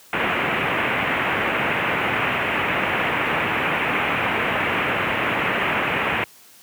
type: low-pass noise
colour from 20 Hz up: white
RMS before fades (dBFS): -22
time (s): 0.13-6.24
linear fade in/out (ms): 2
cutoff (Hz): 2700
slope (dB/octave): 48
effects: white hiss -49 dBFS RMS until 6.62 s + high-pass 100 Hz 12 dB/octave